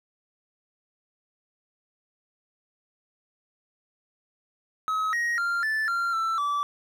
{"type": "tone with pitch steps", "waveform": "triangle", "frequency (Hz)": [1279, 1883, 1391, 1754, 1382, 1332, 1157], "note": ["D#6", "A#6", "F6", "A6", "F6", "E6", "D6"], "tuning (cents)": [47, 17, -7, -6, -19, 18, -26], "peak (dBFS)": -22, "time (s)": [4.88, 6.63], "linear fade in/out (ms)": 0, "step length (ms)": 250, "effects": []}